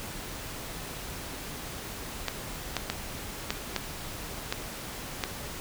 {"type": "clicks", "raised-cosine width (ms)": 0.2, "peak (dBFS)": -10, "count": 7, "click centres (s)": [2.283, 2.767, 2.9, 3.505, 3.763, 4.525, 5.238], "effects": ["pink hiss -39 dBFS RMS until 5.6 s"]}